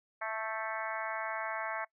harmonic tone with a mistuned harmonic, 220 Hz, A3, in tune, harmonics 3 / 4 / 5 / 6 / 7 / 8 / 9 / 10, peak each -40 / -41 / -42 / -43 / -43 / -44 / -45 / -45 dBFS, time 0.21-1.85 s, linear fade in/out 10 ms, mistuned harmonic 7, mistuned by +29 cents, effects noise-tail reverb RT60 0.1 s tail -22 dB re dry

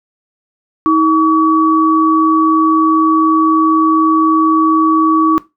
sine tone pair together, 318.8 / 1136 Hz, D#4 / C#6, +42 / +42 cents, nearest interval octave + minor seventh, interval 2200 cents, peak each -10 dBFS, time 0.86-5.38 s, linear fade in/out 0 ms, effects noise-tail reverb RT60 0.2 s tail -17 dB re dry

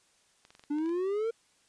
clicks, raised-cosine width 0.2 ms, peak -36 dBFS, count 8, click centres 0.451 / 0.505 / 0.551 / 0.595 / 0.638 / 0.785 / 0.86 / 0.893 s
triangle exponential sweep, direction up, 287.4 to 466.8 Hz, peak -26 dBFS, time 0.7-1.31 s, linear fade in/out 10 ms
effects white hiss -67 dBFS RMS until 1.68 s + resampled to 22050 Hz

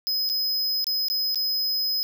square tone with dropouts, 5060 Hz, D#8, 28 cents sharp, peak -23 dBFS, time 0.07-2.03 s, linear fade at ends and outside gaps 0 ms, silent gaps 0.291-0.298 / 0.843-0.868 / 1.084-1.1 / 1.346-1.357 s, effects none

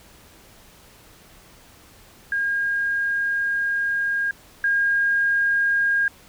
sine tone pair in turn, 1620 / 1620 Hz, G#6 / G#6, -43 / -43 cents, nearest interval unison, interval 0 cents, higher neither, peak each -20 / -17 dBFS, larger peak second, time 2.32-4.31 / 4.64-6.08 s, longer first, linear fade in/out 2 ms, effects pink hiss -50 dBFS RMS until 6.28 s

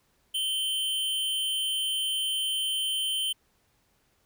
square tone with amplitude modulation, 3080 Hz, G7, 31 cents flat, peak -25 dBFS, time 0.34-3.33 s, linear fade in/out 10 ms, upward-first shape sine, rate 250 Hz, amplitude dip 45%, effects pink hiss -69 dBFS RMS until 4.25 s

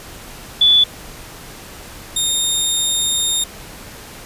sine / 20% pulse tone pair in turn, 3458 / 3676 Hz, A7 / A#7, -31 / -25 cents, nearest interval minor second, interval 106 cents, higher second, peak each -8 / -10 dBFS, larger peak first, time 0.61-0.84 / 2.16-3.44 s, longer second, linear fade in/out 5 ms, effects pink hiss -36 dBFS RMS until 4.25 s + resampled to 32000 Hz

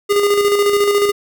square tone with tremolo, 407.5 Hz, G#4, 33 cents flat, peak -11 dBFS, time 0.09-1.12 s, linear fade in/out 20 ms, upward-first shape square, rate 14 Hz, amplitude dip 40%, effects none

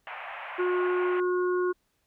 pink band-pass noise, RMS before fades -39 dBFS, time 0.07-1.2 s, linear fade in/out 0 ms, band 630 to 2700 Hz, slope 48 dB/octave
harmonic tone, 361.2 Hz, F#4, 42 cents flat, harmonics 1 / 3 / 4, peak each -24 / -34 / -36 dBFS, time 0.58-1.73 s, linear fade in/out 20 ms
effects pink hiss -73 dBFS RMS until 2.06 s

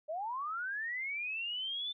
sine linear sweep, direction up, 587.3 to 3558 Hz, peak -35 dBFS, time 0.08-1.93 s, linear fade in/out 20 ms, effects none

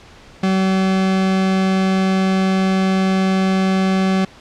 40% pulse tone, 190 Hz, F#3, 46 cents sharp, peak -13 dBFS, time 0.43-4.25 s, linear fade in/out 5 ms, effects pink hiss -43 dBFS RMS until 4.4 s + low-pass 5000 Hz 12 dB/octave

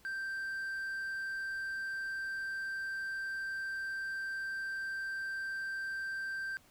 triangle tone, 1568 Hz, G6, in tune, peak -34 dBFS, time 0.05-6.57 s, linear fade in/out 0 ms, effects pink hiss -64 dBFS RMS until 6.7 s

